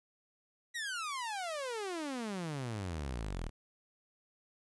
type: exponential sweep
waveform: sawtooth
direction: down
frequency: 1956 to 36.63 Hz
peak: -33 dBFS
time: 0.74-3.5 s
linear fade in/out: 20 ms
effects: resampled to 24000 Hz + 12-bit